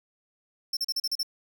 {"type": "tone bursts", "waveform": "45% pulse", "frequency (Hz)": 5370, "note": "E8", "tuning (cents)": 31, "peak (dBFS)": -26, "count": 7, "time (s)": [0.73, 1.231], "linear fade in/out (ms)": 5, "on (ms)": 39, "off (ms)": 38, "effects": []}